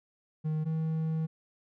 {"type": "tone pair in turn", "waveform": "triangle", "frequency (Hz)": [155.56, 159.56], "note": ["D#3", "D#3"], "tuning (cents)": [0, 44], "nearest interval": "unison", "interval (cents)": 44, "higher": "second", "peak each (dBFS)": -26, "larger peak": "neither", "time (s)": [[0.44, 0.65], [0.65, 1.27]], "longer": "second", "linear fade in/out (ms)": 20, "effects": []}